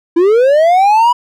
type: linear sweep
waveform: triangle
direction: up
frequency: 324.8 to 987.8 Hz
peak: -4 dBFS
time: 0.16-1.13 s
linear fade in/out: 10 ms
effects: none